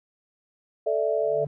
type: chord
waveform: sine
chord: A suspended fourth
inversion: none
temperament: equal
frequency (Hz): 440 / 587.3 / 659.3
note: A4 / D5 / E5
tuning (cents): 0 / 0 / 0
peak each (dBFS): -26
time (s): 0.86-1.45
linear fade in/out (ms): 10
type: tone with exponential growth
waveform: triangle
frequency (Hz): 146.2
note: D3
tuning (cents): -7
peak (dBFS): -28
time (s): 1.14-1.47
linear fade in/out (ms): 2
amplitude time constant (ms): 70
effects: none